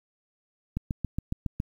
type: click train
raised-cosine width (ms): 5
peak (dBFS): -16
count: 7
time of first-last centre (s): 0.77-1.601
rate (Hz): 7.22
effects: 9-bit